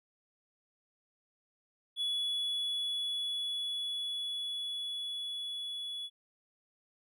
triangle tone with level ramp, 3400 Hz, G#7, 40 cents sharp, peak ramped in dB -29 to -36 dBFS, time 1.96-6.1 s, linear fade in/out 50 ms, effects none

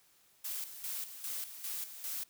blue noise with tremolo, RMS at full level -39 dBFS, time 0.44-2.24 s, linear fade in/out 10 ms, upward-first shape square, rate 2.5 Hz, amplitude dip 65%, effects white hiss -67 dBFS RMS until 2.29 s

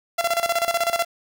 sawtooth tone with tremolo, 681 Hz, F5, 44 cents flat, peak -14 dBFS, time 0.18-1.05 s, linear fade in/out 10 ms, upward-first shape square, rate 16 Hz, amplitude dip 75%, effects 8-bit

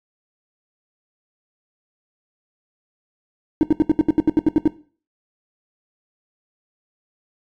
triangle tone bursts, 310 Hz, D#4, 6 cents flat, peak -7 dBFS, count 12, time 3.61-4.676 s, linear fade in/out 0 ms, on 21 ms, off 74 ms, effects noise-tail reverb RT60 0.4 s tail -19 dB re dry + tanh soft clip ceiling -6 dBFS

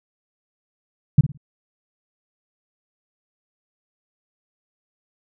sine tone with echo, 143.2 Hz, D3, 43 cents flat, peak -6 dBFS, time 1.18-1.21 s, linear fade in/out 5 ms, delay 55 ms, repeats 3, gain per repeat -12 dB, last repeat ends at 1.375 s, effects none

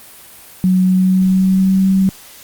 sine tone with pitch glide, 185 to 191.3 Hz, F#3 to G3, 0 to -42 cents, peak -9 dBFS, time 0.64-2.09 s, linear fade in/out 0 ms, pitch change +58 cents, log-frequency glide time 0.83-1.85 s, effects white hiss -39 dBFS RMS until 2.43 s + Opus 32 kbps

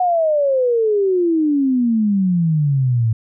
sine exponential sweep, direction down, 740 to 109.2 Hz, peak -13 dBFS, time 0-3.13 s, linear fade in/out 5 ms, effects none

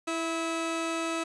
25% pulse tone pair together, 329.6 / 1296.9 Hz, E4 / E6, 0 / -29 cents, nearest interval 2 octaves, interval 2371 cents, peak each -27 / -30 dBFS, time 0.07-1.24 s, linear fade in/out 10 ms, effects resampled to 24000 Hz + 9-bit

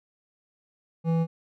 triangle tone with hard clipping, 164.81 Hz, E3, in tune, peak -23 dBFS, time 1.04-1.27 s, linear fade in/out 50 ms, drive 14 dB, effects none

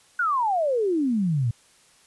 sine exponential sweep, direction down, 1499 to 110 Hz, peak -20 dBFS, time 0.19-1.51 s, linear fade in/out 5 ms, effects white hiss -57 dBFS RMS until 2.06 s + resampled to 24000 Hz

